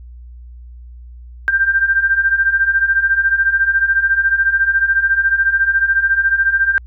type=beating tone pair; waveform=sine; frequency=1568 / 1582 Hz; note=G6 / G6; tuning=0 / +15 cents; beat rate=14 Hz; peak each=-17 / -13 dBFS; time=1.48-6.78 s; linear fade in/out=0 ms; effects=added 60 Hz sine -33 dBFS peak until 6.86 s